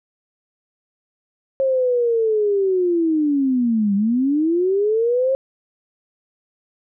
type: linear two-way sweep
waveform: sine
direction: down then up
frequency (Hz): 540 to 195.2 to 540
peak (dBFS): -15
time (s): 1.6-5.35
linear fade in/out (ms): 0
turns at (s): 3.95
effects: none